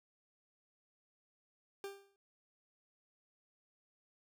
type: tone with exponential decay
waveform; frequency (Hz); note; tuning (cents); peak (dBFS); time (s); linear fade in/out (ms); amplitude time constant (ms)
40% pulse; 396.5; G4; +20; -39; 1.84-2.16; 1; 69
effects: none